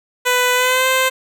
10% pulse tone with pitch glide, 497.6 to 520.2 Hz, B4 to C5, +13 to -10 cents, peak -5 dBFS, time 0.25-1.1 s, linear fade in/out 20 ms, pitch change +77 cents, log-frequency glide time 0.54-0.87 s, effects none

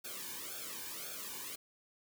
white noise with flanger, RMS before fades -44 dBFS, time 0.04-1.56 s, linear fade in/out 10 ms, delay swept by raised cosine 1 to 1.54 ms, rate 1.9 Hz, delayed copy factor -1, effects none

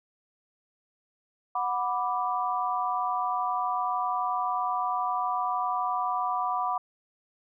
sine chord, B minor, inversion second, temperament equal with one note detuned, 735.3 / 987.8 / 1174.7 Hz, F#5 / B5 / D6, -11 / 0 / 0 cents, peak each -30 dBFS, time 1.55-6.78 s, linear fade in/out 5 ms, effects none

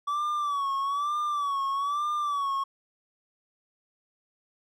triangle tone with vibrato, 1145 Hz, D6, 44 cents flat, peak -24 dBFS, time 0.07-2.64 s, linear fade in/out 10 ms, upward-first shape sine, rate 1.1 Hz, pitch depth 83 cents each way, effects none

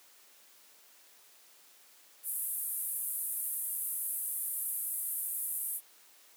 white band-pass noise, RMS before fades -36 dBFS, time 2.23-5.81 s, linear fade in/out 50 ms, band 9300 to 14000 Hz, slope 48 dB/octave, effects white hiss -60 dBFS RMS until 6.36 s + high-pass 300 Hz 12 dB/octave

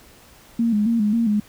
sine tone with vibrato, 220 Hz, A3, in tune, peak -16 dBFS, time 0.59-1.4 s, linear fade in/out 5 ms, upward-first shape square, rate 3.7 Hz, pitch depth 89 cents each way, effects pink hiss -49 dBFS RMS until 1.48 s

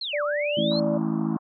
sine linear two-way sweep, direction down then up, 4333 to 1096 to 4333 Hz, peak -28 dBFS, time 0.01-0.8 s, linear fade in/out 5 ms, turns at 0.23 s
sine tone, 587.3 Hz, D5, in tune, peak -24 dBFS, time 0.13-0.98 s, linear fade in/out 10 ms
harmonic tone, 54.3 Hz, A1, 22 cents flat, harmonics 3 / 4 / 5 / 6, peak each -29 / -26 / -31 / -29 dBFS, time 0.57-1.37 s, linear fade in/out 5 ms
white band-pass noise, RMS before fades -41 dBFS, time 0.7-1.39 s, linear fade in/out 20 ms, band 630 to 1200 Hz, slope 48 dB/octave
effects none

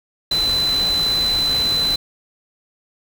sine tone in noise, 4022 Hz, B7, 31 cents sharp, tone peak -16 dBFS, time 0.31-1.96 s, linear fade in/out 5 ms, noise pink, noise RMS -28 dBFS, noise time 0.31-1.96 s, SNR +9 dB, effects none

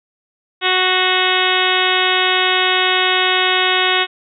harmonic tone with a mistuned harmonic, 370 Hz, F#4, in tune, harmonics 1 / 2 / 3 / 4 / 5 / 6 / 7 / 8 / 9 / 10, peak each -22 / -22 / -22 / -22 / -22 / -22 / -22 / -22 / -22 / -22 dBFS, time 0.61-4.07 s, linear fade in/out 50 ms, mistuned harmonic 6, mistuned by -33 cents, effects none

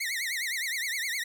sawtooth tone with vibrato, 2009 Hz, B6, 29 cents sharp, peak -26 dBFS, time 0-1.24 s, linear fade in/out 10 ms, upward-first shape triangle, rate 9.7 Hz, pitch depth 220 cents each way, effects none

